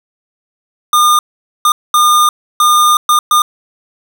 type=tone bursts at uneven times; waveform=square; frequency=1212 Hz; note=D#6; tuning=46 cents flat; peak=-7 dBFS; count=6; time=0.93-1.19 / 1.65-1.72 / 1.94-2.29 / 2.6-2.97 / 3.09-3.19 / 3.31-3.42 s; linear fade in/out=2 ms; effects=none